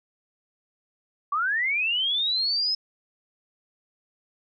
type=linear sweep; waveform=sine; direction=up; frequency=1114 to 5170 Hz; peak=-22 dBFS; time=1.32-2.75 s; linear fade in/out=5 ms; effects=none